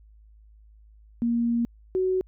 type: tone pair in turn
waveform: sine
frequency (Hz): 235 / 373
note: A#3 / F#4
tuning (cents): +14 / +14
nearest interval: minor sixth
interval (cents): 800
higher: second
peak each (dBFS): -21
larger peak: neither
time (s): 1.22-1.65 / 1.95-2.21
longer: first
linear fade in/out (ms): 0
effects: added 53 Hz sine -50 dBFS peak until 2.27 s